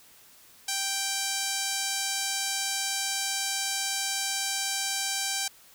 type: tone with band-pass filter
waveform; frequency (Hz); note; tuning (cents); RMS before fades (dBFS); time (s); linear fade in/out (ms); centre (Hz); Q
sawtooth; 784; G5; 0; -30; 0.68-5.48; 5; 7000; 1.1
effects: white hiss -55 dBFS RMS until 5.74 s